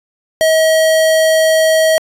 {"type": "tone", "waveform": "square", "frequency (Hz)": 638, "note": "D#5", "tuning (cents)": 43, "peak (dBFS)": -9, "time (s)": [0.41, 1.98], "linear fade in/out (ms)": 0, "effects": ["resampled to 32000 Hz"]}